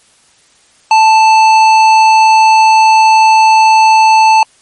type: tone with hard clipping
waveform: sine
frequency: 880 Hz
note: A5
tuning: in tune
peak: -5 dBFS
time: 0.91-4.43 s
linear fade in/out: 2 ms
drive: 12 dB
effects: white hiss -48 dBFS RMS until 4.61 s + MP3 48 kbps